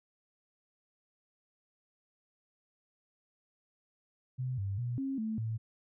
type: tone with pitch steps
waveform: sine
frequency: 127.9 / 98.4 / 121.3 / 270 / 219.7 / 111.8 Hz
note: C3 / G2 / B2 / C#4 / A3 / A2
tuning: -39 / +7 / -31 / -45 / -2 / +28 cents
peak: -32 dBFS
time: 4.38-5.58 s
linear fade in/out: 20 ms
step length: 200 ms
effects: none